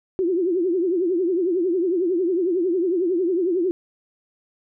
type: tone with vibrato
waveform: sine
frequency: 356.4 Hz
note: F4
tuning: 35 cents sharp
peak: -18 dBFS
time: 0.19-3.71 s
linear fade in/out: 0 ms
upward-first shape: triangle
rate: 11 Hz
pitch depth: 170 cents each way
effects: none